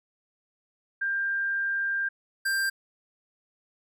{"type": "tone pair in turn", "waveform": ["sine", "square"], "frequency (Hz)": [1592, 1584.1], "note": ["G6", "G6"], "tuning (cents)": [26, 18], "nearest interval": "unison", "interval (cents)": 8, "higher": "first", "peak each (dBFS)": -25, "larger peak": "neither", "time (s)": [[1.01, 2.09], [2.45, 2.7]], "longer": "first", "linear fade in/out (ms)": 10, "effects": []}